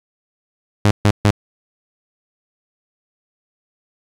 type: tone bursts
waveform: sawtooth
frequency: 103.5 Hz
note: G#2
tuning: 5 cents flat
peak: -6 dBFS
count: 3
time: 0.85-1.307 s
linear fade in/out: 0 ms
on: 59 ms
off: 140 ms
effects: low-pass 8000 Hz 12 dB/octave + 8-bit